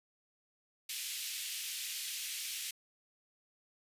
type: high-pass noise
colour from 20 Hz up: pink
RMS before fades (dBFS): -40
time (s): 0.89-2.71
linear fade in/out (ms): 5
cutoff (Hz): 2500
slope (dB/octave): 24
effects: resampled to 32000 Hz